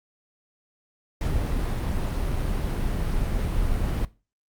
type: noise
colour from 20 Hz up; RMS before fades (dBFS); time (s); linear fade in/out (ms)
brown; -25; 1.21-4.05; 2
effects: noise-tail reverb RT60 0.3 s tail -19 dB re dry + Opus 48 kbps